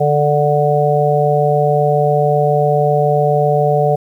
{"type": "harmonic tone", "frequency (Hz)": 147.3, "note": "D3", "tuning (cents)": 6, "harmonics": [1, 3, 4, 5], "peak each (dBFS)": [-16, -16, -16, -16], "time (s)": [0, 3.96], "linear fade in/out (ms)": 10, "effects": ["8-bit"]}